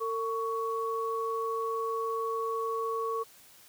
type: tone pair together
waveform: sine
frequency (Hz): 453.3 / 1117.4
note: A#4 / C#6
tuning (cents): -48 / +13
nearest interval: octave + major third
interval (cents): 1561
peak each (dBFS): -32 / -32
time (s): 0-3.24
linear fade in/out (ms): 20
effects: white hiss -56 dBFS RMS until 3.68 s